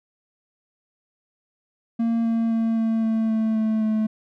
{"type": "tone with pitch steps", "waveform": "triangle", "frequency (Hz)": [230, 228.1, 226.3, 224.5, 222.7, 220.9, 219.1, 217.3], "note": ["A#3", "A#3", "A3", "A3", "A3", "A3", "A3", "A3"], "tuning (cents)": [-23, -37, 49, 35, 21, 7, -7, -21], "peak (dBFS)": -17, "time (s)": [1.99, 4.07], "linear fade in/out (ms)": 10, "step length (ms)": 260, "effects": []}